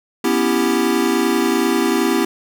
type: chord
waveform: square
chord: C# half-diminished seventh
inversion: third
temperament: equal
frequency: 246.9 / 277.2 / 329.6 / 392 Hz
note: B3 / C#4 / E4 / G4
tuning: 0 / 0 / 0 / 0 cents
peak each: -21 / -23 / -20 / -21 dBFS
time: 0.24-2.25 s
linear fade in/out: 5 ms
effects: none